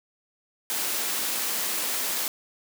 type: high-pass noise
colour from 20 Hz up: white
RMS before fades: -28 dBFS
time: 0.7-2.28 s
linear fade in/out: 0 ms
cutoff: 210 Hz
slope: 24 dB/octave
effects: none